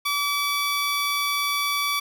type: tone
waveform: 15% pulse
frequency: 1149 Hz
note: D6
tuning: 38 cents flat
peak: -16 dBFS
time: 0.05-2 s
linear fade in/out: 10 ms
effects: 9-bit